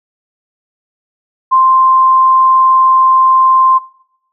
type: tone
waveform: sine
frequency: 1046.5 Hz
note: C6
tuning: in tune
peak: -5 dBFS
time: 1.51-3.79 s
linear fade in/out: 20 ms
effects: noise-tail reverb RT60 0.7 s tail -19 dB re dry